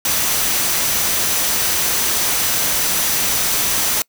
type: tone in noise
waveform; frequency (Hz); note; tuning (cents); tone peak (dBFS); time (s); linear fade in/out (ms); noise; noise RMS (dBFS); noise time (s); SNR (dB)
sine; 5960; F#8; +12; -27; 0.05-4.02; 2; white; -18; 0.05-4.02; -12
effects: noise-tail reverb RT60 0.1 s tail -25 dB re dry